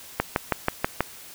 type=click train; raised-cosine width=0.5 ms; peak=-5 dBFS; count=6; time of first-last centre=0.2-1.006 s; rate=6.2 Hz; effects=white hiss -44 dBFS RMS until 1.34 s